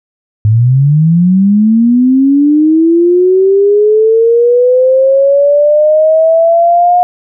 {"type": "linear sweep", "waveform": "sine", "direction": "up", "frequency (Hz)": [103.83, 719], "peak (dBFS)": -4, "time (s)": [0.45, 7.03], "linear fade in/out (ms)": 0, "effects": []}